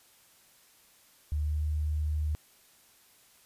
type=tone with pitch glide; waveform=sine; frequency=75 to 76.09 Hz; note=D2 to D#2; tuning=+37 to -38 cents; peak=-27 dBFS; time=1.32-2.35 s; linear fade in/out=0 ms; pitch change=+25 cents; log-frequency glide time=1.43-1.6 s; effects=white hiss -61 dBFS RMS until 3.45 s + resampled to 32000 Hz